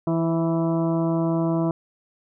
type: harmonic tone with a mistuned harmonic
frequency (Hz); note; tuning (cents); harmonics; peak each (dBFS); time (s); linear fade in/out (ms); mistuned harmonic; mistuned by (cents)
164.81; E3; 0; 1 / 2 / 3 / 4 / 5 / 6 / 7 / 8; -23 / -23 / -37 / -28 / -42 / -34 / -40 / -43; 0.07-1.71; 2; 3; +34
effects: none